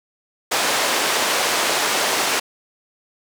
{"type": "band-pass noise", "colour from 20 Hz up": "pink", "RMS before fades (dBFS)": -20, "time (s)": [0.51, 2.4], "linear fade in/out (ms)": 10, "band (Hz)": [500, 9200], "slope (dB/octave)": 12, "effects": []}